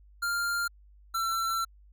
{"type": "tone pair in turn", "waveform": "square", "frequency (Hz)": [1396.9, 1347.3], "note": ["F6", "E6"], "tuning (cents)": [0, 37], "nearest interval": "minor second", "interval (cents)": 63, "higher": "first", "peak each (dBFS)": -28, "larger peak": "neither", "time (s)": [[0.22, 0.68], [1.14, 1.65]], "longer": "second", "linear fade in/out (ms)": 10, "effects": ["added 50 Hz sine -53 dBFS peak until 1.92 s"]}